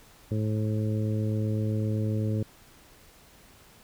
harmonic tone, 107.8 Hz, A2, 35 cents flat, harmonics 1 / 2 / 3 / 4 / 5, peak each -26 / -32 / -36 / -38 / -40 dBFS, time 0.31-2.43 s, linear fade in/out 5 ms, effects pink hiss -55 dBFS RMS until 3.83 s

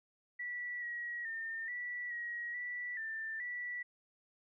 sine tone with pitch steps, 1952 / 1909 / 1812 / 1954 / 1901 / 1959 / 1782 / 1955 Hz, B6 / A#6 / A#6 / B6 / A#6 / B6 / A6 / B6, -21 / +41 / -50 / -19 / +33 / -15 / +22 / -18 cents, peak -38 dBFS, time 0.39-3.83 s, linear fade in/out 10 ms, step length 430 ms, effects none

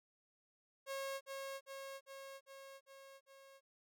sawtooth tone with echo, 544 Hz, C#5, 33 cents flat, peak -37 dBFS, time 0.86-1.21 s, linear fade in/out 50 ms, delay 400 ms, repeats 6, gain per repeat -3 dB, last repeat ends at 3.61 s, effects none

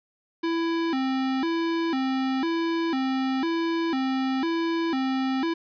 square tone with vibrato, 296 Hz, D4, 14 cents sharp, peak -24 dBFS, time 0.43-5.54 s, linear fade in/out 10 ms, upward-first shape square, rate 1 Hz, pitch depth 200 cents each way, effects resampled to 11025 Hz + 9-bit

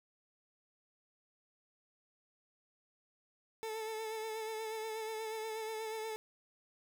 30% pulse tone with vibrato, 440 Hz, A4, in tune, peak -36 dBFS, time 3.63-6.16 s, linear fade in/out 0 ms, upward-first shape sine, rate 8.3 Hz, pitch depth 30 cents each way, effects none

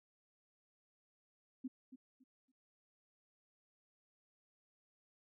sine tone with echo, 258.9 Hz, C4, 18 cents flat, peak -39 dBFS, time 1.64-1.68 s, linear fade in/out 10 ms, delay 280 ms, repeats 3, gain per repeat -12 dB, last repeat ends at 2.52 s, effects none

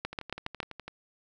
two click trains, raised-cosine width 0.3 ms, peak -24 / -16 dBFS, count 10 / 5, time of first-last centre 0.13-0.88 / 0.05-0.602 s, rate 12 / 7.24 Hz, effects none

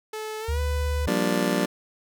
sawtooth tone with pitch glide, 433.2 to 497.6 Hz, A4 to B4, -27 to +13 cents, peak -27 dBFS, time 0.13-1.06 s, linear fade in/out 5 ms, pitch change +240 cents, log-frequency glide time 0.4-0.6 s
sine tone with vibrato, 73.7 Hz, D2, 7 cents sharp, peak -23 dBFS, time 0.48-1.08 s, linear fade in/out 10 ms, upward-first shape square, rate 19 Hz, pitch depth 51 cents each way
25% pulse chord, G minor seventh, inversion third, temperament just, 176.4 / 196 / 235.2 / 294 Hz, F3 / G3 / Bb3 / D4, +18 / 0 / +16 / +2 cents, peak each -24 dBFS, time 1.07-1.66 s, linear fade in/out 10 ms
effects none

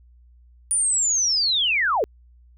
sine linear sweep, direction down, 9530 to 372.1 Hz, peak -18 dBFS, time 0.71-2.04 s, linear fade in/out 0 ms, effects added 60 Hz sine -49 dBFS peak until 2.57 s

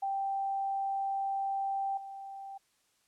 sine tone with level steps, 784 Hz, G5, in tune, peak -30 / -41 dBFS, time 0.02-2.58 s, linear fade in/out 10 ms, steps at 1.97 s, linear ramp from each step 5 ms, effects white hiss -72 dBFS RMS until 3.07 s + low-pass 10000 Hz 12 dB/octave

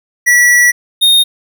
square tone pair in turn, 1945 / 3695 Hz, B6 / A#7, -27 / -16 cents, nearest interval major seventh, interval 1111 cents, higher second, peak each -6 dBFS, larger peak neither, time 0.26-0.72 / 1.01-1.24 s, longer first, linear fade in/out 20 ms, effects none

